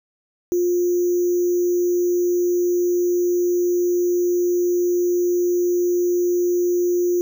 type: tone with sample-and-hold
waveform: sine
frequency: 353 Hz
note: F4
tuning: 19 cents sharp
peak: -16 dBFS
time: 0.52-7.21 s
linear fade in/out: 0 ms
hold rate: 6300 Hz
effects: none